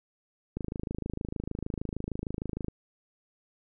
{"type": "click train", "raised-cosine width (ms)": 3, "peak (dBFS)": -20, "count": 57, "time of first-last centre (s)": [0.57, 2.683], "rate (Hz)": 26.5, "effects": []}